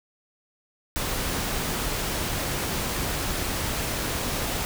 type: noise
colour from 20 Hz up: pink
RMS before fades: -28 dBFS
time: 0.96-4.65 s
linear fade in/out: 0 ms
effects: none